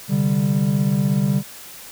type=chord; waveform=triangle; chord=C suspended second; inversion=none; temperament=just; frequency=130.81 / 147.16 / 196.22 Hz; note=C3 / D3 / G3; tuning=0 / +4 / +2 cents; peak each=-22 / -18 / -17 dBFS; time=0.08-1.43 s; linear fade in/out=50 ms; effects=white hiss -39 dBFS RMS until 1.91 s